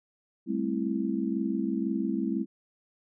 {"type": "chord", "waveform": "sine", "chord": "A minor seventh", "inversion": "third", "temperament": "just", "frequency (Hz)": [198, 220, 264, 330], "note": ["G3", "A3", "C4", "E4"], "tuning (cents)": [18, 0, 16, 2], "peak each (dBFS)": -32, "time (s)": [0.46, 2.46], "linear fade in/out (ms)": 50, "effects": []}